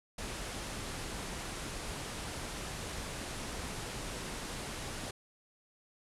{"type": "low-pass noise", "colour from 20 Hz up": "pink", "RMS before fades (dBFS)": -41, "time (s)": [0.18, 5.11], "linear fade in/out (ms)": 5, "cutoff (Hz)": 11000, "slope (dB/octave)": 48, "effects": []}